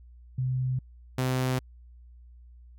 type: tone pair in turn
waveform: sine / sawtooth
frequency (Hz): 128.6 / 128.6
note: C3 / C3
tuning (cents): -30 / -30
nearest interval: unison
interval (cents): 0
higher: neither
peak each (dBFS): -25 / -21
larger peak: second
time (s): 0.38-0.79 / 1.18-1.59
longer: neither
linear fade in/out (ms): 5
effects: added 60 Hz sine -48 dBFS peak until 2.78 s